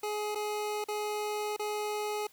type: tone with dropouts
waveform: 25% pulse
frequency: 420.3 Hz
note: G#4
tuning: 21 cents sharp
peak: -28 dBFS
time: 0.03-2.27 s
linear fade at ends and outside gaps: 5 ms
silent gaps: 0.349-0.355 / 0.842-0.884 / 1.565-1.594 s
effects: white hiss -61 dBFS RMS until 2.32 s